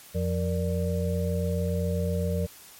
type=tone cluster; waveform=sine; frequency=87.7 / 175.2 / 466.2 / 587 Hz; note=F2 / F3 / A#4 / D5; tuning=+8 / +6 / 0 / -1 cents; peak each=-27 / -29 / -32 / -34 dBFS; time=0.14-2.47 s; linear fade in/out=20 ms; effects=white hiss -49 dBFS RMS until 2.79 s + MP3 64 kbps